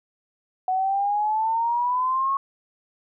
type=exponential sweep; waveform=sine; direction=up; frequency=740 to 1102 Hz; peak=-20 dBFS; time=0.68-2.37 s; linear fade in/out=2 ms; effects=none